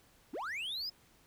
triangle linear sweep, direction up, 200 to 5180 Hz, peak -35 dBFS, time 0.33-0.9 s, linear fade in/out 10 ms, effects pink hiss -65 dBFS RMS until 1.26 s

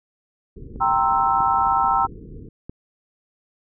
pink low-pass noise, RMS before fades -38 dBFS, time 0.56-2.49 s, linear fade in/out 5 ms, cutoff 470 Hz, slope 96 dB/octave
click train, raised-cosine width 3 ms, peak -21 dBFS, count 4, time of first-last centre 0.76-2.695 s, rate 1.55 Hz
sine chord, C dominant seventh, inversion second, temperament equal, 784 / 932.3 / 1046.5 / 1318.5 Hz, G5 / Bb5 / C6 / E6, 0 / 0 / 0 / 0 cents, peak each -21 / -21 / -24 / -21 dBFS, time 0.8-2.07 s, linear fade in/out 20 ms
effects none

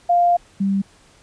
sine tone pair in turn, 699 / 196.15 Hz, F5 / G3, +1 / +1 cents, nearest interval octave + minor seventh, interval 2200 cents, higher first, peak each -12 / -16 dBFS, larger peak first, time 0.09-0.37 / 0.6-0.82 s, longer first, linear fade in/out 10 ms, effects pink hiss -52 dBFS RMS until 1.22 s + resampled to 22050 Hz

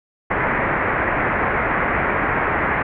white low-pass noise, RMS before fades -20 dBFS, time 0.3-2.83 s, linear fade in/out 10 ms, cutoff 2100 Hz, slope 48 dB/octave, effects none

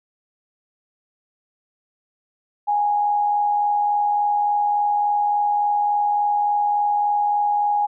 sine tone with amplitude modulation, 827 Hz, G#5, 8 cents flat, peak -15 dBFS, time 2.67-7.87 s, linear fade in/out 20 ms, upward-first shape sine, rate 83.5 Hz, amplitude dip 35%, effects none

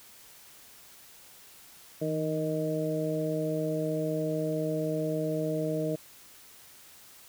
harmonic tone with a mistuned harmonic, 155.56 Hz, D#3, in tune, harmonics 1 / 2 / 3 / 4, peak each -33 / -33 / -33 / -33 dBFS, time 2.01-5.96 s, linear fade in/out 10 ms, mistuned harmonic 1, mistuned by +42 cents, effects white hiss -53 dBFS RMS until 7.28 s

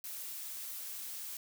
blue noise, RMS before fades -43 dBFS, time 0.04-1.37 s, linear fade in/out 2 ms, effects none

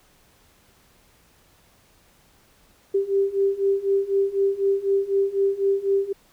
sine beating tone pair, 391.5 / 395.5 Hz, G4 / G4, -2 / +15 cents, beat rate 4 Hz, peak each -23 / -21 dBFS, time 2.94-6.13 s, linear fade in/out 10 ms, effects pink hiss -58 dBFS RMS until 6.32 s

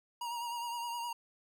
square tone with vibrato, 945 Hz, A#5, 23 cents sharp, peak -37 dBFS, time 0.21-1.13 s, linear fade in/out 5 ms, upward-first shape sine, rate 9.7 Hz, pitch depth 36 cents each way, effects none

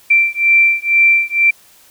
sine beating tone pair, 2349 / 2351.1 Hz, D7 / D7, 0 / +1 cents, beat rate 2.1 Hz, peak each -12 dBFS, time 0.1-1.51 s, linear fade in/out 10 ms, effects white hiss -47 dBFS RMS until 1.9 s

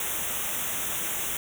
white band-stop noise, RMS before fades -30 dBFS, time 0-1.37 s, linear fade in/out 2 ms, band 3700 to 5800 Hz, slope 96 dB/octave, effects none

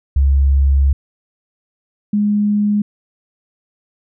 sine tone pair in turn, 68.8 / 207.3 Hz, C#2 / G#3, -12 / -3 cents, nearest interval octave + perfect fifth, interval 1909 cents, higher second, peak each -9 / -12 dBFS, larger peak first, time 0.16-0.93 / 2.13-2.82 s, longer first, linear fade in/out 5 ms, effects none

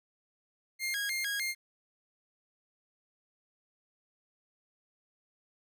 sawtooth tone with vibrato, 1864.7 Hz, A#6, in tune, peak -28 dBFS, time 0.79-1.55 s, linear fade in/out 50 ms, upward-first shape square, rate 3.3 Hz, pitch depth 220 cents each way, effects none

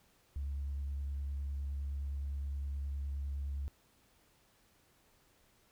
sine tone with vibrato, 70 Hz, C#2, 18 cents sharp, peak -34 dBFS, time 0.36-3.68 s, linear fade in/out 0 ms, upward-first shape sine, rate 9.7 Hz, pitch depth 16 cents each way, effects tanh soft clip ceiling -32 dBFS + pink hiss -69 dBFS RMS until 5.71 s

